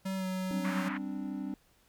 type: tone with pitch glide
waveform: square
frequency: 190.9 to 186.65 Hz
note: G3 to F#3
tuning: -46 to +15 cents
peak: -33 dBFS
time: 0.05-0.89 s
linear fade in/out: 10 ms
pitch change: -39 cents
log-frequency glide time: 0.16-0.26 s
type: chord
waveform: triangle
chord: G suspended fourth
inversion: none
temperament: equal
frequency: 196 / 261.6 / 293.7 Hz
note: G3 / C4 / D4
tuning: 0 / 0 / 0 cents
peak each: -37 dBFS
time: 0.51-1.54 s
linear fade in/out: 0 ms
type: band-pass noise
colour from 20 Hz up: pink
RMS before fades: -40 dBFS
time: 0.64-0.98 s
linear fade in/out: 10 ms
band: 1000 to 2100 Hz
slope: 24 dB/octave
effects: pink hiss -67 dBFS RMS until 1.88 s